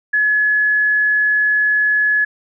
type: tone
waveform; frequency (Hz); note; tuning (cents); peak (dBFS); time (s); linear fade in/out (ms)
sine; 1700; G#6; +40; -12; 0.13-2.25; 10
effects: none